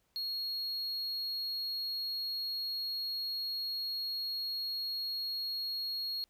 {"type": "tone", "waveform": "triangle", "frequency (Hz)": 4300, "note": "C8", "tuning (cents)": 47, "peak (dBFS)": -33, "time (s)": [0.16, 6.24], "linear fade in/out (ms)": 0, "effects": ["pink hiss -75 dBFS RMS until 6.29 s"]}